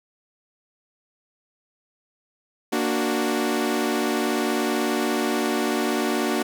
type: chord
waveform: sawtooth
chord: Bb augmented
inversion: none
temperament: equal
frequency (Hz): 233.1 / 293.7 / 370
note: Bb3 / D4 / F#4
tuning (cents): 0 / 0 / 0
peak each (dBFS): -22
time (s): 2.72-6.43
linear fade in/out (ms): 10
effects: none